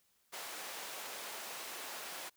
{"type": "high-pass noise", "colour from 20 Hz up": "pink", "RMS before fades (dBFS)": -45, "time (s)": [0.32, 2.3], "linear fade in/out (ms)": 20, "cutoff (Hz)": 580, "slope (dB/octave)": 12, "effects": ["white hiss -74 dBFS RMS until 2.36 s"]}